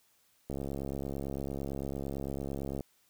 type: click train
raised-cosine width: 2 ms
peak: -24 dBFS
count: 160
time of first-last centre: 0.5-2.808 s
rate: 68.9 Hz
effects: white hiss -69 dBFS RMS until 3.09 s